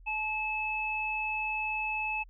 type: tone pair together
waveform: sine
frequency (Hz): 861.9 / 2600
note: A5 / E7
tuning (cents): -36 / -24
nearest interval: octave + perfect fifth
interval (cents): 1912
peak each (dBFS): -35 / -31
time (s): 0.06-2.24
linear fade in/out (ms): 20
effects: added 41 Hz sine -50 dBFS peak until 2.29 s